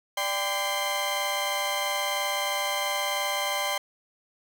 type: tone cluster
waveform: 35% pulse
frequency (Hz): 588 / 792 / 1016 / 2091 / 3145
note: D5 / G5 / B5 / C7 / G7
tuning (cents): +2 / +18 / +49 / -2 / +5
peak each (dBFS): -31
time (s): 0.17-3.78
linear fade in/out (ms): 5
effects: none